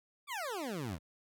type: exponential sweep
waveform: 20% pulse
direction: down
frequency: 1216 to 72.4 Hz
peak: -32 dBFS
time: 0.27-0.99 s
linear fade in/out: 50 ms
effects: none